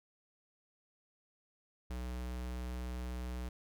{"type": "tone", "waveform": "square", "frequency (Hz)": 61.74, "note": "B1", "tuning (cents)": 0, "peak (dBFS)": -39, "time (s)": [1.9, 3.49], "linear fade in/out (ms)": 5, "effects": []}